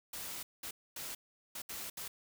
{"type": "noise bursts at uneven times", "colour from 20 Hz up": "white", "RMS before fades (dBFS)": -43, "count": 6, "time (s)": [[0.13, 0.43], [0.63, 0.71], [0.96, 1.15], [1.55, 1.62], [1.69, 1.9], [1.97, 2.08]], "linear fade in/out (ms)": 5, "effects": []}